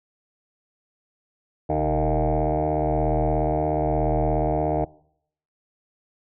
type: tone with frequency modulation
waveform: sine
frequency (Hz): 384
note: G4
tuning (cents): -36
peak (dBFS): -18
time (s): 1.69-4.85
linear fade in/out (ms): 10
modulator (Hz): 76.9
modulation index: 5
effects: noise-tail reverb RT60 0.7 s tail -23 dB re dry + tanh soft clip ceiling -15 dBFS